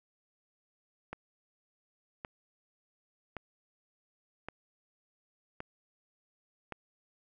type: click train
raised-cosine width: 0.5 ms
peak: -24 dBFS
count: 6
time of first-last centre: 1.13-6.723 s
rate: 0.894 Hz
effects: none